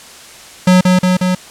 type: tone with echo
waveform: square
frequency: 183 Hz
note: F#3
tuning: 19 cents flat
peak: -6 dBFS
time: 0.67-0.81 s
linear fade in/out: 5 ms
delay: 180 ms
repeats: 3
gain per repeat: -2 dB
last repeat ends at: 1.35 s
effects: white hiss -36 dBFS RMS until 1.5 s + low-pass 9000 Hz 12 dB/octave